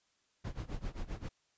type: noise with tremolo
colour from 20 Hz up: brown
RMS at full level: -37 dBFS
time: 0.44-1.29 s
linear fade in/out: 10 ms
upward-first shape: sine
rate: 7.6 Hz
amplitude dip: 90%
effects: white hiss -75 dBFS RMS until 1.57 s + resampled to 16000 Hz